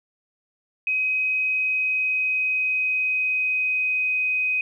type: tone with pitch glide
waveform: sine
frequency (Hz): 2526 to 2511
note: D#7 to D#7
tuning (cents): +26 to +15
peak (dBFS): -20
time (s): 0.87-4.61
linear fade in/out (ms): 2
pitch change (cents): -11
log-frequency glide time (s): 1.42-4.16
effects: 10-bit